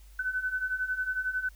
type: beating tone pair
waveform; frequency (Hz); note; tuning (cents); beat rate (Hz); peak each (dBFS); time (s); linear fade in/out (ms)
sine; 1503 / 1514; F#6 / F#6; +27 / +39; 11; -34 / -30; 0.19-1.49; 5
effects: added 50 Hz sine -49 dBFS peak until 1.55 s + white hiss -62 dBFS RMS until 1.55 s